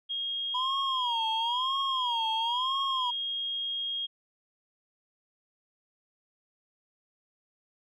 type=tone; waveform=sine; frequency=3256 Hz; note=G#7; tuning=35 cents flat; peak=-30 dBFS; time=0.09-4.07 s; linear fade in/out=20 ms
type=tone with vibrato; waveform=triangle; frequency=984 Hz; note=B5; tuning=7 cents flat; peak=-27 dBFS; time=0.54-3.11 s; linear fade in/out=10 ms; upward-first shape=sine; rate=0.99 Hz; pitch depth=180 cents each way
effects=none